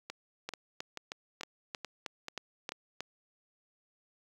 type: two click trains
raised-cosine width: 0.2 ms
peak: -20 / -22 dBFS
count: 9 / 7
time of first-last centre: 0.49-3.006 / 0.1-2.72 s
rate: 3.18 / 2.29 Hz
effects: high-pass 200 Hz 12 dB/octave + 9-bit